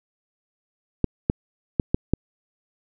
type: clicks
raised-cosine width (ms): 3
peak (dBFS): -5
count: 5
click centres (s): 1.043 / 1.299 / 1.798 / 1.945 / 2.136
effects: none